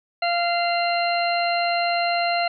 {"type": "harmonic tone", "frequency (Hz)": 692, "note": "F5", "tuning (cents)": -16, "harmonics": [1, 2, 3, 4, 6], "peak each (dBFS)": [-21, -30, -29, -29, -29], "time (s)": [0.22, 2.48], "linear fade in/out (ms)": 5, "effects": []}